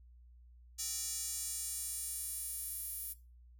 square tone with high-pass filter sweep, 261.6 Hz, C4, in tune, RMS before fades -41 dBFS, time 0.78-3.14 s, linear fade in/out 20 ms, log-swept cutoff 6500 to 12000 Hz, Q 2, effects noise-tail reverb RT60 0.3 s tail -17 dB re dry + added 60 Hz sine -56 dBFS peak until 3.59 s

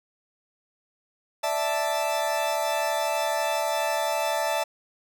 40% pulse chord, D suspended second, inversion none, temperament equal, 587.3 / 659.3 / 880 Hz, D5 / E5 / A5, 0 / 0 / 0 cents, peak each -29 / -27 / -27 dBFS, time 1.43-4.64 s, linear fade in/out 10 ms, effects none

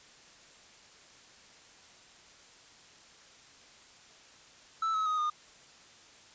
triangle tone with pitch steps, 1318.5 / 1285.4 / 1253.2 / 1221.7 Hz, E6 / E6 / D#6 / D#6, 0 / -44 / +12 / -32 cents, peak -26 dBFS, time 4.82-5.3 s, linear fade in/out 5 ms, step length 120 ms, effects white hiss -56 dBFS RMS until 6.34 s + resampled to 16000 Hz

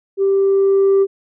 sine tone with level ramp, 391.5 Hz, G4, 2 cents flat, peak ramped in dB -11 to -7 dBFS, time 0.17-1.07 s, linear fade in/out 50 ms, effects tanh soft clip ceiling -8 dBFS

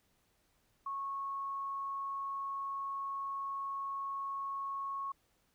sine tone, 1100 Hz, C#6, 14 cents flat, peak -36 dBFS, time 0.86-5.12 s, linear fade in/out 5 ms, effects pink hiss -74 dBFS RMS until 5.54 s

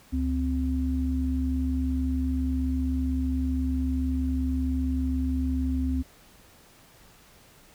sine tone pair together, 71 / 259.4 Hz, C#2 / C4, +42 / -15 cents, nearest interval octave + minor seventh, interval 2243 cents, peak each -26 / -27 dBFS, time 0.12-6.03 s, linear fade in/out 20 ms, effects pink hiss -55 dBFS RMS until 7.74 s

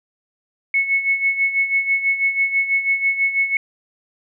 sine tone with tremolo, 2200 Hz, C#7, 14 cents flat, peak -13 dBFS, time 0.74-3.57 s, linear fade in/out 2 ms, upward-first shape sine, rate 6.1 Hz, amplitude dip 70%, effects none

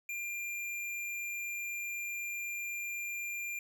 square tone, 2392 Hz, D7, 31 cents sharp, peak -37 dBFS, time 0.09-3.59 s, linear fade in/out 2 ms, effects none

